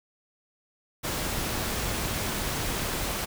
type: noise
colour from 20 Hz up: pink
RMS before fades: -30 dBFS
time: 1.03-3.26 s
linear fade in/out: 20 ms
effects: none